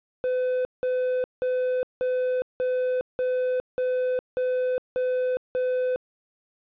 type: tone bursts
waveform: triangle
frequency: 506 Hz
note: B4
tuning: 42 cents sharp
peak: -20 dBFS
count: 10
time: 0.24-5.96 s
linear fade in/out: 0 ms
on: 410 ms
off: 180 ms
effects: resampled to 8000 Hz + 10-bit